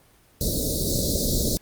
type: band-stop noise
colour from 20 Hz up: pink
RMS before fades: -24 dBFS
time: 0.41-1.57 s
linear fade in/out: 0 ms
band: 620 to 3800 Hz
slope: 96 dB/octave
effects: pink hiss -57 dBFS RMS until 1.61 s + Opus 24 kbps